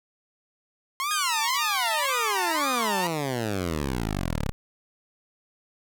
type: tone with vibrato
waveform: sawtooth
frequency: 1046.5 Hz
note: C6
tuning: in tune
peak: -22 dBFS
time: 1-3.07 s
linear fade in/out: 0 ms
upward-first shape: sine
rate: 1.9 Hz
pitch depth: 290 cents each way
type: exponential sweep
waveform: 10% pulse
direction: down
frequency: 1661.2 to 32.03 Hz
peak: -18 dBFS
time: 1.11-4.52 s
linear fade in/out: 0 ms
effects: none